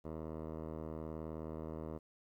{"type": "tone with low-pass filter", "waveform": "10% pulse", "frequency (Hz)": 79.1, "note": "D#2", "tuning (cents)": 29, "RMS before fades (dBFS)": -44, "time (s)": [0.04, 1.99], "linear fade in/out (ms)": 20, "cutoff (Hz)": 780, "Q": 2, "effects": ["12-bit"]}